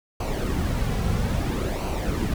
brown noise with flanger, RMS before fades -25 dBFS, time 0.2-2.34 s, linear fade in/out 5 ms, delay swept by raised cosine 0.56 to 3.36 ms, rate 0.6 Hz, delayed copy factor -0.55, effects none

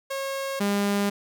sawtooth tone pair in turn, 544 / 202 Hz, C#5 / G#3, -33 / -48 cents, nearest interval octave + perfect fourth, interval 1715 cents, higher first, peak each -24 / -18 dBFS, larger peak second, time 0.1-0.6 / 0.6-1.1 s, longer neither, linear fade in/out 10 ms, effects none

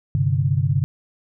sine chord, G suspended fourth, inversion none, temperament equal, 98 / 130.81 / 146.83 Hz, G2 / C3 / D3, 0 / 0 / 0 cents, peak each -22 / -20 / -21 dBFS, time 0.15-0.84 s, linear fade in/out 0 ms, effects none

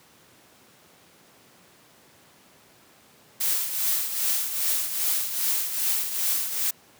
blue noise with tremolo, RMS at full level -23 dBFS, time 3.4-6.71 s, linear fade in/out 10 ms, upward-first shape triangle, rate 2.5 Hz, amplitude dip 65%, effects pink hiss -55 dBFS RMS until 6.99 s + high-pass 150 Hz 12 dB/octave

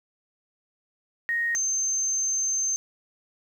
sine tone pair in turn, 1867 / 6280 Hz, A#6 / G8, +2 / +2 cents, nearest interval octave + major sixth, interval 2100 cents, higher second, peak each -23 dBFS, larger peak neither, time 1.29-1.55 / 1.55-2.76 s, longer second, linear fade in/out 0 ms, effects 9-bit

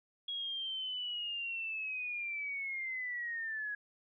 sine linear sweep, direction down, 3322 to 1661.2 Hz, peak -36 dBFS, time 0.28-3.75 s, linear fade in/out 5 ms, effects none

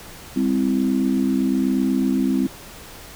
sine chord, C major, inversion second, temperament equal with one note detuned, 200.5 / 261.6 / 329.6 Hz, G3 / C4 / E4, +39 / 0 / 0 cents, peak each -22 / -19 / -25 dBFS, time 0.36-2.47 s, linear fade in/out 5 ms, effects pink hiss -40 dBFS RMS until 3.15 s

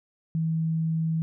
sine tone, 161.6 Hz, E3, 34 cents flat, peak -23 dBFS, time 0.35-1.22 s, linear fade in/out 0 ms, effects none

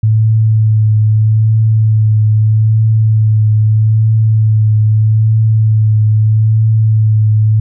sine tone with vibrato, 109 Hz, A2, 16 cents flat, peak -6 dBFS, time 0.03-7.6 s, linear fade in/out 5 ms, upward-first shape triangle, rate 0.79 Hz, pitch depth 24 cents each way, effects none

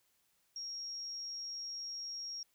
sine tone, 5588 Hz, F8, in tune, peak -40 dBFS, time 0.56-2.43 s, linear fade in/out 2 ms, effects white hiss -75 dBFS RMS until 2.54 s

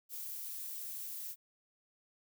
violet noise, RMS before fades -43 dBFS, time 0.09-1.36 s, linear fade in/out 50 ms, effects none

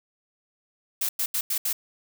blue noise bursts at uneven times, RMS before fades -26 dBFS, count 5, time 1.01-1.09 / 1.19-1.26 / 1.34-1.41 / 1.5-1.58 / 1.65-1.73 s, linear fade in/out 5 ms, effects none

